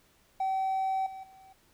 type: tone with level steps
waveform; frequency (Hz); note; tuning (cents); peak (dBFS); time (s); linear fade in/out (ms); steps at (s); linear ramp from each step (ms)
triangle; 766; G5; -40; -24 / -38 / -50; 0.4-1.53; 5; 1.06 / 1.23; 5
effects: tanh soft clip ceiling -22 dBFS + pink hiss -65 dBFS RMS until 1.73 s

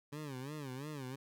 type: tone with vibrato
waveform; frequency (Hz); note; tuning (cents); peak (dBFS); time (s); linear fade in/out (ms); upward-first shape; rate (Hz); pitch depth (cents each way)
20% pulse; 139.8; C#3; +15; -37; 0.12-1.16; 10; sine; 2.9; 170
effects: none

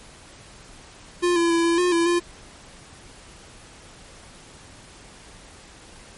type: tone with pitch steps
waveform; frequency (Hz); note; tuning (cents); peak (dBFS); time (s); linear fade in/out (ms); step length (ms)
square; 352 / 338.9 / 335.3 / 337.6 / 357.4 / 337.1 / 347.3; F4 / E4 / E4 / E4 / F4 / E4 / F4; +14 / +48 / +30 / +41 / +40 / +39 / -10; -18; 1.22-2.2; 20; 140
effects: pink hiss -46 dBFS RMS until 6.17 s + MP3 48 kbps

